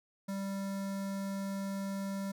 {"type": "tone with notch filter", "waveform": "square", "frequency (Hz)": 196, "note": "G3", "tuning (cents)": 0, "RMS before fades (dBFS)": -37, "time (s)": [0.28, 2.32], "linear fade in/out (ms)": 10, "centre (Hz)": 2800, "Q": 1.5, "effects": []}